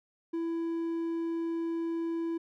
triangle tone, 332.3 Hz, E4, 14 cents sharp, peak -28 dBFS, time 0.33-2.38 s, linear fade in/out 10 ms, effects none

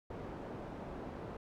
white low-pass noise, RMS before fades -45 dBFS, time 0.1-1.37 s, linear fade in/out 5 ms, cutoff 570 Hz, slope 12 dB/octave, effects none

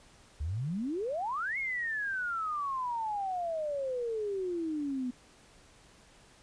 sine exponential two-way sweep, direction up then down, 67.9 to 2198 to 243.8 Hz, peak -31 dBFS, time 0.4-5.11 s, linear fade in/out 10 ms, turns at 1.58 s, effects pink hiss -59 dBFS RMS until 6.42 s + resampled to 22050 Hz

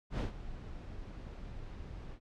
brown noise with ADSR envelope, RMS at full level -30 dBFS, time 0.1-2.2 s, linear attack 95 ms, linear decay 120 ms, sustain -15 dB, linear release 72 ms, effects low-pass 5000 Hz 12 dB/octave

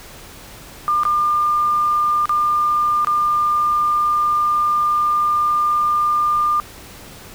sine tone with dropouts, 1200 Hz, D6, 37 cents sharp, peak -14 dBFS, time 0.88-6.6 s, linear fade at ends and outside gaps 0 ms, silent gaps 1.034-1.052 / 2.256-2.294 / 3.047-3.071 s, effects pink hiss -39 dBFS RMS until 7.34 s

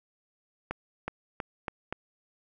accelerating click train, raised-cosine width 0.5 ms, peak -17 dBFS, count 5, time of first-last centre 0.71-1.926 s, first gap 370 ms, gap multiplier 0.87, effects none

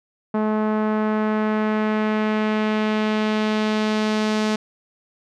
sawtooth tone with low-pass filter sweep, 214.9 Hz, A3, 41 cents flat, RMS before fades -21 dBFS, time 0.34-4.56 s, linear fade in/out 5 ms, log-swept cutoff 1100 to 5600 Hz, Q 1.1, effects none

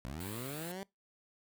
15% pulse linear sweep, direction up, 58.27 to 198.9 Hz, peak -34 dBFS, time 0.05-0.83 s, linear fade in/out 0 ms
white band-stop noise, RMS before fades -47 dBFS, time 0.2-0.72 s, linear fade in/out 5 ms, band 4600 to 7100 Hz, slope 96 dB/octave
effects noise-tail reverb RT60 0.2 s tail -24 dB re dry

